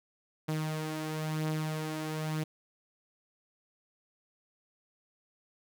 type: beating tone pair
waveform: sawtooth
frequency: 155.56 / 156.56 Hz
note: D#3 / D#3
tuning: 0 / +11 cents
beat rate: 1 Hz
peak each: -29 / -35 dBFS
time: 0.48-2.44 s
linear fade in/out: 10 ms
effects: none